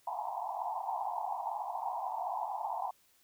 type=band-pass noise; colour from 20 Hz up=pink; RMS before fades=-37 dBFS; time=0.07-2.91 s; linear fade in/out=5 ms; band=700 to 1000 Hz; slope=96 dB/octave; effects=white hiss -68 dBFS RMS until 3.23 s